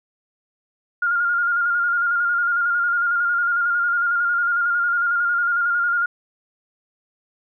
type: tone with vibrato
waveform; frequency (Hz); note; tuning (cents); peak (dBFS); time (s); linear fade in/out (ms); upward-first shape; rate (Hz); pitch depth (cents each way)
sine; 1411; F6; +17; -17; 1.02-6.06; 5; square; 11; 27
effects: none